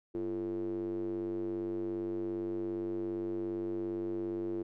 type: tone with band-pass filter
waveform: square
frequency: 48.71 Hz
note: G1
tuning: 10 cents flat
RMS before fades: -36 dBFS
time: 0.14-4.63 s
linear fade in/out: 10 ms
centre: 360 Hz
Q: 8.8
effects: none